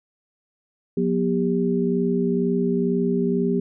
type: tone cluster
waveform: sine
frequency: 179.7 / 241.8 / 398.2 Hz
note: F3 / B3 / G4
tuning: +50 / -36 / +27 cents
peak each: -23 dBFS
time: 0.97-3.6 s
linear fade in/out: 5 ms
effects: none